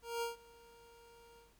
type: tone with ADSR envelope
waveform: 25% pulse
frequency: 467.2 Hz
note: A#4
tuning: 4 cents sharp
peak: -31 dBFS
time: 0.02-1.54 s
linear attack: 200 ms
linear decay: 140 ms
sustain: -24 dB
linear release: 160 ms
effects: added 50 Hz sine -70 dBFS peak until 1.59 s + pink hiss -70 dBFS RMS until 1.59 s